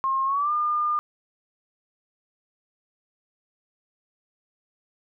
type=tone with pitch glide; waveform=sine; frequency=1070 to 1208 Hz; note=C6 to D6; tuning=+38 to +48 cents; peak=-21 dBFS; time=0.04-0.99 s; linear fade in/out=0 ms; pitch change=+210 cents; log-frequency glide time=0.25-0.52 s; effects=none